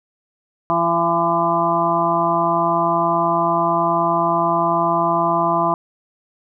harmonic tone with a mistuned harmonic, 169.3 Hz, E3, 46 cents sharp, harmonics 1 / 2 / 4 / 5 / 6 / 7, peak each -26 / -24 / -20 / -25 / -19 / -23 dBFS, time 0.7-5.74 s, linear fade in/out 0 ms, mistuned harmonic 5, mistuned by -20 cents, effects none

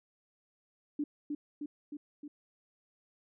sine tone with echo, 293.7 Hz, D4, in tune, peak -30 dBFS, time 0.99-1.04 s, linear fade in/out 5 ms, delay 310 ms, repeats 4, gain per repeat -3 dB, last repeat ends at 2.28 s, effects none

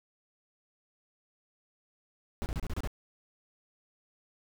brown noise bursts, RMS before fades -33 dBFS, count 7, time 2.42-2.874 s, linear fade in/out 0 ms, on 40 ms, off 29 ms, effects none

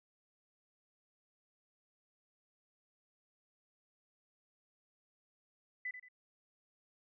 sine tone with echo, 2000 Hz, B6, 21 cents sharp, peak -37 dBFS, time 5.85-5.91 s, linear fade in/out 5 ms, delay 88 ms, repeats 2, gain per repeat -9 dB, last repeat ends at 6.086 s, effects none

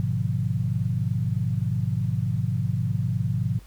sine chord, G# diminished seventh, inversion none, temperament equal, 103.83 / 123.47 / 146.83 / 174.61 Hz, G#2 / B2 / D3 / F3, 0 / 0 / 0 / 0 cents, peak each -27 / -26 / -30 / -30 dBFS, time 0-3.59 s, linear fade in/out 0 ms, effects added 50 Hz sine -45 dBFS peak until 3.66 s + pink hiss -55 dBFS RMS until 3.66 s

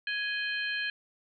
harmonic tone with a mistuned harmonic, 833 Hz, G#5, 5 cents sharp, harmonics 2 / 3 / 4 / 5, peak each -32 / -36 / -38 / -40 dBFS, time 0.07-0.9 s, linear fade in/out 2 ms, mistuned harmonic 4, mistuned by -110 cents, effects none

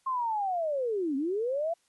sine linear two-way sweep, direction down then up, 1073 to 260.4 to 690 Hz, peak -27 dBFS, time 0.06-1.74 s, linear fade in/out 10 ms, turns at 1.16 s, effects white hiss -70 dBFS RMS until 1.88 s + resampled to 24000 Hz

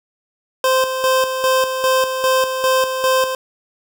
25% pulse tone with tremolo, 520 Hz, C5, 11 cents flat, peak -9 dBFS, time 0.64-3.35 s, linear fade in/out 2 ms, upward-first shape square, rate 2.5 Hz, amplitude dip 55%, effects 8-bit

